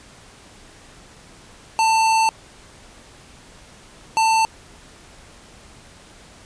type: tone bursts at uneven times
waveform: square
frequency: 891 Hz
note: A5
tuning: 22 cents sharp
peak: -15 dBFS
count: 2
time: 1.79-2.29 / 4.17-4.45 s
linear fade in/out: 0 ms
effects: pink hiss -46 dBFS RMS until 6.45 s + resampled to 22050 Hz